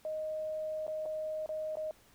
sine tone with dropouts, 622.3 Hz, D#5, in tune, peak -34 dBFS, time 0.05-1.91 s, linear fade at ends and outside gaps 1 ms, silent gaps 0.867-0.879 / 1.056-1.06 / 1.461-1.491 / 1.755-1.77 s, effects pink hiss -63 dBFS RMS until 2.14 s

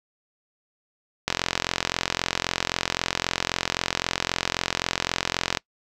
click train, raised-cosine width 0.2 ms, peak -4 dBFS, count 189, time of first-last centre 1.28-5.572 s, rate 43.8 Hz, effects noise-tail reverb RT60 0.1 s tail -24 dB re dry

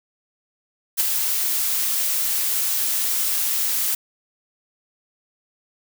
blue noise with ADSR envelope, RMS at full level -17 dBFS, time 0.97-3.95 s, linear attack 31 ms, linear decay 19 ms, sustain -5 dB, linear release 5 ms, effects none

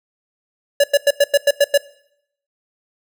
square tone bursts, 570 Hz, C#5, 48 cents sharp, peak -10 dBFS, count 8, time 0.8-1.777 s, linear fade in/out 5 ms, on 39 ms, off 95 ms, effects noise-tail reverb RT60 0.7 s tail -20 dB re dry

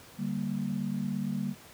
sine chord, G minor, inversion second, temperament equal, 146.83 / 196 / 233.1 Hz, D3 / G3 / Bb3, 0 / 0 / 0 cents, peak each -36 / -32 / -34 dBFS, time 0.17-1.55 s, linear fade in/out 50 ms, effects pink hiss -52 dBFS RMS until 1.73 s + high-pass 80 Hz 12 dB/octave

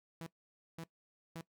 sawtooth tone bursts, 164.81 Hz, E3, in tune, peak -39 dBFS, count 3, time 0.21-1.409 s, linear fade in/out 0 ms, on 53 ms, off 520 ms, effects noise-tail reverb RT60 0.1 s tail -18 dB re dry

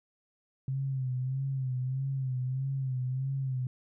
sine tone with vibrato, 131.4 Hz, C3, 8 cents sharp, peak -29 dBFS, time 0.68-3.67 s, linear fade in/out 2 ms, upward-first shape sine, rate 1.6 Hz, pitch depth 64 cents each way, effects none

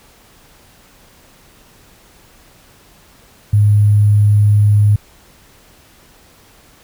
sine tone with sample-and-hold, 103.83 Hz, G#2, in tune, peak -7 dBFS, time 3.53-4.96 s, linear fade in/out 5 ms, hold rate 11025 Hz, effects pink hiss -47 dBFS RMS until 6.83 s

